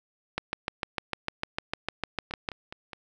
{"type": "two click trains", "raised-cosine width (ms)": 0.3, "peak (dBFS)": [-12, -23], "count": [15, 4], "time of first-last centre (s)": [[0.38, 2.488], [2.31, 2.932]], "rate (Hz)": [6.64, 4.82], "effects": []}